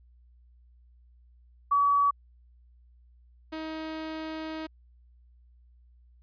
sine / sawtooth tone pair in turn, 1138 / 316.3 Hz, C#6 / D#4, +45 / +29 cents, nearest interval octave + minor seventh, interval 2216 cents, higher first, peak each -20 / -30 dBFS, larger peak first, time 1.71-2.11 / 3.52-4.67 s, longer second, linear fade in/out 10 ms, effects added 60 Hz sine -55 dBFS peak until 6.22 s + resampled to 11025 Hz

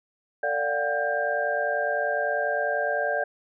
sine tone cluster, 450.1 / 584 / 711 / 761 / 1591 Hz, A4 / D5 / F5 / F#5 / G6, +39 / -10 / +31 / +48 / +25 cents, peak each -33 / -27 / -30 / -34 / -28 dBFS, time 0.43-3.24 s, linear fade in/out 5 ms, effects none

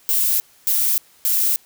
violet noise bursts, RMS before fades -18 dBFS, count 3, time 0.09-1.56 s, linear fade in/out 0 ms, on 310 ms, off 270 ms, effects white hiss -53 dBFS RMS until 1.65 s

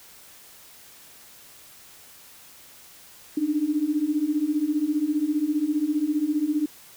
sine beating tone pair, 290 / 305 Hz, D4 / D#4, -22 / -34 cents, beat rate 15 Hz, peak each -26 / -23 dBFS, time 3.37-6.66 s, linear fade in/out 5 ms, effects white hiss -49 dBFS RMS until 6.96 s

